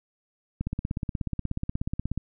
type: click train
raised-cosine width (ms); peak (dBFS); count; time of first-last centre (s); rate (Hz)
5; -16; 27; 0.61-2.176; 16.6
effects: none